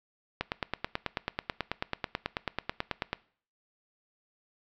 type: click train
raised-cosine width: 0.3 ms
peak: -13 dBFS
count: 26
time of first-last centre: 0.41-3.13 s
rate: 9.19 Hz
effects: noise-tail reverb RT60 0.5 s tail -21 dB re dry + low-pass 5000 Hz 12 dB/octave